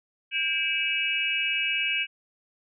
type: tone cluster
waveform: sine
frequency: 1597 / 2317 / 2600 / 2891 Hz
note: G6 / D7 / E7 / F#7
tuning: +32 / -24 / -24 / -41 cents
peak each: -34 / -29 / -28 / -29 dBFS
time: 0.31-2.07 s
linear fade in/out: 50 ms
effects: none